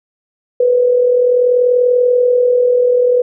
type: tone with amplitude modulation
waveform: sine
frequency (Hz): 493.9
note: B4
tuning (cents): 0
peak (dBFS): -6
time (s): 0.6-3.22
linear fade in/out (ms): 5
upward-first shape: sine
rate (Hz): 40.5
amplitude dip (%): 50
effects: none